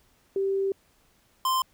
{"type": "tone pair in turn", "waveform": ["sine", "square"], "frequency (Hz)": [390, 1041.2], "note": ["G4", "C6"], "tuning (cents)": [-9, -9], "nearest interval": "octave + perfect fourth", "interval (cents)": 1700, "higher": "second", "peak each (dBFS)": -23, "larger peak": "neither", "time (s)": [[0.36, 0.72], [1.45, 1.62]], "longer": "first", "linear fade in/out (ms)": 2, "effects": ["pink hiss -64 dBFS RMS until 1.73 s"]}